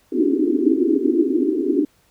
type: band-pass noise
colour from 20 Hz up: pink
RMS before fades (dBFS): -18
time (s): 0.12-1.85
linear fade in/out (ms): 5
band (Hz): 260 to 400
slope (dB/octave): 96
effects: pink hiss -59 dBFS RMS until 2.1 s